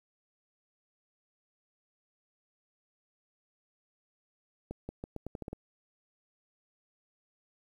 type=accelerating click train; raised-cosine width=2 ms; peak=-25 dBFS; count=9; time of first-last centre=4.71-5.53 s; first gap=180 ms; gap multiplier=0.83; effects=10-bit